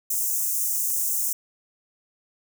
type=high-pass noise; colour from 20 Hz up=white; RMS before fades=-25 dBFS; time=0.1-1.33 s; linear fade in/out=5 ms; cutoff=6200 Hz; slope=48 dB/octave; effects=none

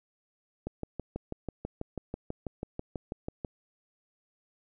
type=click train; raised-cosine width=2 ms; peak=-21 dBFS; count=18; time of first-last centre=0.67-3.448 s; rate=6.12 Hz; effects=none

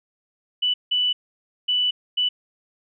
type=tone bursts at uneven times; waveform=sine; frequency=2973 Hz; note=F#7; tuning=8 cents sharp; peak=-18 dBFS; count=4; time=0.62-0.74 / 0.91-1.13 / 1.68-1.91 / 2.17-2.29 s; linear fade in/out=10 ms; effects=none

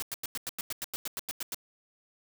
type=noise bursts; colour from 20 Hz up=white; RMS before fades=-35 dBFS; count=14; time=0-1.545 s; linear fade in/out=0 ms; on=24 ms; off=93 ms; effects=none

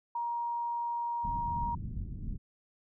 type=tone; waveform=sine; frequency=944 Hz; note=A#5; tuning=22 cents sharp; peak=-31 dBFS; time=0.15-1.75 s; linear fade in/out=5 ms
type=low-pass noise; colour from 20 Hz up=pink; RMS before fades=-38 dBFS; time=1.23-2.38 s; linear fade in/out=20 ms; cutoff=210 Hz; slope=24 dB/octave
effects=none

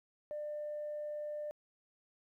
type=tone; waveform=sine; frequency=597 Hz; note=D5; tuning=28 cents sharp; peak=-37 dBFS; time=0.31-1.51 s; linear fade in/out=0 ms; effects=tanh soft clip ceiling -34 dBFS + 13-bit

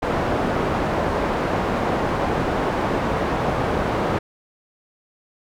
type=low-pass noise; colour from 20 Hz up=white; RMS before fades=-22 dBFS; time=0.02-4.19 s; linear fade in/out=10 ms; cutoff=820 Hz; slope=12 dB/octave; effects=none

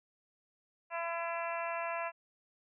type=harmonic tone; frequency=336.7 Hz; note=E4; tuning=37 cents sharp; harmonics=2 / 3 / 4 / 5 / 6 / 7 / 8; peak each=-38 / -39 / -44 / -45 / -48 / -46 / -45 dBFS; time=0.9-2.12 s; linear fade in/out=50 ms; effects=none

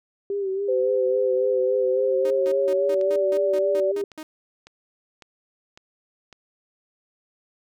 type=tone with vibrato; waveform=sine; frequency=392 Hz; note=G4; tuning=in tune; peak=-23 dBFS; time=0.3-4.04 s; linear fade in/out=2 ms; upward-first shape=sine; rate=3.6 Hz; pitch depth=54 cents each way
type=tone with pitch glide; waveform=sine; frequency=511 to 580.2 Hz; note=C5 to D5; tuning=-41 to -21 cents; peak=-20 dBFS; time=0.68-3.92 s; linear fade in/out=10 ms; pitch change=+220 cents; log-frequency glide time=1.86-3.14 s
type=tone bursts; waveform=sawtooth; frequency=311 Hz; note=D#4; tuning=1 cent flat; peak=-30 dBFS; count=10; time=2.25-4.23 s; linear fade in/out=2 ms; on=54 ms; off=160 ms
type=click train; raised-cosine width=0.2 ms; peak=-27 dBFS; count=8; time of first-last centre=2.46-6.327 s; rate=1.81 Hz
effects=none

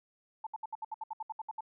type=tone bursts; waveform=sine; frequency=880 Hz; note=A5; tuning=in tune; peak=-35 dBFS; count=13; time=0.44-1.608 s; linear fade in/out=5 ms; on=28 ms; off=67 ms; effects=none

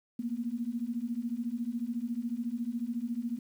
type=beating tone pair; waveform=sine; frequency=228.5 / 242.5 Hz; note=A#3 / B3; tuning=-34 / -31 cents; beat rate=14 Hz; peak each=-35 / -34 dBFS; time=0.19-3.39 s; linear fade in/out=5 ms; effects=10-bit

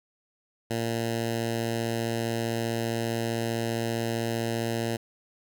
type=tone with notch filter; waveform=10% pulse; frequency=115.3 Hz; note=A#2; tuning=19 cents flat; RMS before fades=-29 dBFS; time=0.7-4.97 s; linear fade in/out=10 ms; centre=1200 Hz; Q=1.7; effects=none

